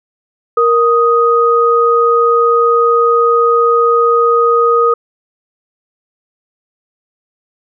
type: tone pair together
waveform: sine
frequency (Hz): 467.8 / 1247.5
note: A#4 / D#6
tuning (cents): +6 / +4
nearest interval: octave + perfect fourth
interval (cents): 1698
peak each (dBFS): -10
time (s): 0.57-4.94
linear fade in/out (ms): 5
effects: none

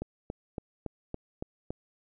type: click train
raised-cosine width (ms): 2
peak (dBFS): -21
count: 7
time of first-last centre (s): 0.02-1.705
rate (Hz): 3.56
effects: none

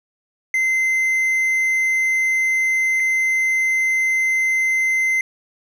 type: tone pair in turn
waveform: triangle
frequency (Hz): 2069 / 2069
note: C7 / C7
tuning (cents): -20 / -20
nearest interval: unison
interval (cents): 0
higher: neither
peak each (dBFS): -14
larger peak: neither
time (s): 0.54-3 / 3-5.21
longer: first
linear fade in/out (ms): 2
effects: none

